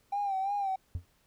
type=tone with vibrato; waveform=triangle; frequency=789 Hz; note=G5; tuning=11 cents sharp; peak=-25 dBFS; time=0.12-0.76 s; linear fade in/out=10 ms; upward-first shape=sine; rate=2.9 Hz; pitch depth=65 cents each way
type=tone with exponential decay; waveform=triangle; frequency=87.31 Hz; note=F2; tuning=in tune; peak=-24 dBFS; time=0.95-1.05 s; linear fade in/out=0 ms; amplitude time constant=20 ms
effects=tanh soft clip ceiling -26 dBFS + pink hiss -69 dBFS RMS until 1.26 s